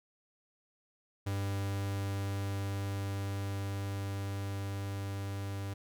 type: tone with level ramp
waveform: 45% pulse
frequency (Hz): 99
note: G2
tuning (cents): +18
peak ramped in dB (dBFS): -32 to -36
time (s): 1.26-5.74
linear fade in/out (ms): 10
effects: none